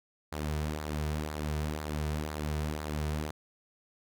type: tone with flanger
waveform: sawtooth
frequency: 75.9 Hz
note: D#2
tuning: 42 cents flat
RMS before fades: -34 dBFS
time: 0.32-3.31 s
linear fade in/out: 5 ms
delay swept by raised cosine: 0.33 to 3.73 ms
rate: 2 Hz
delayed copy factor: -0.55
effects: none